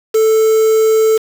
triangle tone with quantisation, 440 Hz, A4, in tune, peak -6 dBFS, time 0.14-1.18 s, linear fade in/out 10 ms, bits 4, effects none

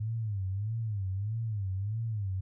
sine tone with vibrato, 103.83 Hz, G#2, in tune, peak -30 dBFS, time 0-2.41 s, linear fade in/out 10 ms, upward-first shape sine, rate 1.6 Hz, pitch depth 170 cents each way, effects none

